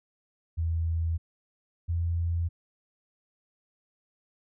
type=tone pair in turn; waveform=sine; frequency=82.41 / 84.73 Hz; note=E2 / E2; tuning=0 / +48 cents; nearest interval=unison; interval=48 cents; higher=second; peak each=-25 dBFS; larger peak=neither; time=0.57-1.18 / 1.88-2.49 s; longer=neither; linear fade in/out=20 ms; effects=none